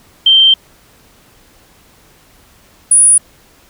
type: tone pair in turn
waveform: sine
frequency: 3136 / 9751 Hz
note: G7 / D#9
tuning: 0 / -36 cents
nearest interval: octave + minor sixth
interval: 1964 cents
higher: second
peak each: -4 dBFS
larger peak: neither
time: 0.26-0.54 / 2.91-3.18 s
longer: first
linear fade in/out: 5 ms
effects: pink hiss -47 dBFS RMS until 3.69 s